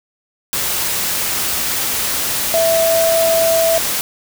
sine tone in noise, 659.3 Hz, E5, in tune, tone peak -12 dBFS, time 2.54-3.78 s, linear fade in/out 0 ms, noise white, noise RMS -19 dBFS, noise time 0.53-4.01 s, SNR +4 dB, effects none

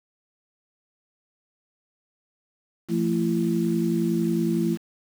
sine tone cluster, 172.2 / 223.1 / 336.7 Hz, F3 / A3 / E4, -24 / +24 / +37 cents, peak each -25 dBFS, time 2.88-4.78 s, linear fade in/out 50 ms, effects 7-bit

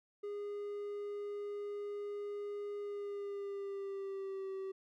triangle tone with pitch glide, 410 to 384.8 Hz, G#4 to G4, -22 to -32 cents, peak -37 dBFS, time 0.23-4.72 s, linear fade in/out 10 ms, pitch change -110 cents, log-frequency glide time 2.8-4.52 s, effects none

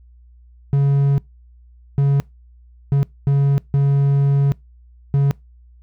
triangle tone bursts at uneven times, 139.9 Hz, C#3, 16 cents sharp, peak -10 dBFS, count 6, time 0.73-1.18 / 1.98-2.2 / 2.92-3.03 / 3.27-3.58 / 3.74-4.52 / 5.14-5.31 s, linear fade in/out 0 ms, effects noise-tail reverb RT60 0.2 s tail -24 dB re dry + added 60 Hz sine -44 dBFS peak until 5.82 s

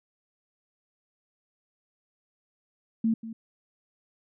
sine tone with echo, 225.2 Hz, A3, 40 cents sharp, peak -21 dBFS, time 3.04-3.14 s, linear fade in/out 5 ms, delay 190 ms, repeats 1, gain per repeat -14 dB, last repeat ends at 3.33 s, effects none

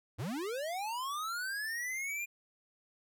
square linear sweep, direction up, 84.7 to 2431 Hz, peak -36 dBFS, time 0.18-2.26 s, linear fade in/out 20 ms, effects none

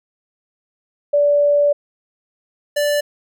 sine / square tone pair in turn, 580 / 585.4 Hz, D5 / D5, -22 / -6 cents, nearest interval unison, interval 16 cents, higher second, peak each -11 / -16 dBFS, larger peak first, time 1.13-1.73 / 2.76-3.01 s, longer first, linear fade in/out 10 ms, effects none

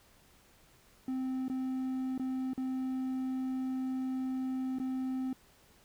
triangle tone with dropouts, 260 Hz, C4, 11 cents flat, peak -30 dBFS, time 1.08-5.33 s, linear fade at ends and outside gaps 2 ms, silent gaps 1.482-1.498 / 2.179-2.196 / 2.534-2.577 / 4.786-4.799 s, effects pink hiss -63 dBFS RMS until 5.84 s

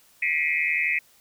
sine tone cluster, 1938 / 2098 / 2189 / 2391 / 2543 Hz, B6 / C7 / C#7 / D7 / D#7, -33 / +4 / -22 / +30 / +37 cents, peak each -28 dBFS, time 0.22-0.99 s, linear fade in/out 5 ms, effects white hiss -58 dBFS RMS until 1.2 s

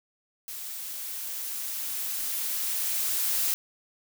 blue noise with level ramp, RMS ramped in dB -38 to -26 dBFS, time 0.48-3.54 s, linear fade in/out 0 ms, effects none

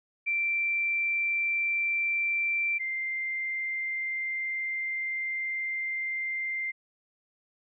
sine tone pair in turn, 2349 / 2093 Hz, D7 / C7, 0 / 0 cents, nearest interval major second, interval 200 cents, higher first, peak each -25 / -29 dBFS, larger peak first, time 0.26-2.79 / 2.79-6.72 s, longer second, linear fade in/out 20 ms, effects none

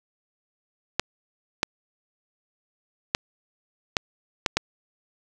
clicks, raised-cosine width 0.2 ms, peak -3 dBFS, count 6, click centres 0.996 / 1.631 / 3.149 / 3.968 / 4.462 / 4.57 s, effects none

